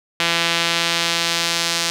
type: tone with band-pass filter sweep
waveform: sawtooth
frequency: 168.7 Hz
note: E3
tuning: 40 cents sharp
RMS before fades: -20 dBFS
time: 0.2-1.9 s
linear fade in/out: 0 ms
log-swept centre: 3100 to 5000 Hz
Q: 1.2
effects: none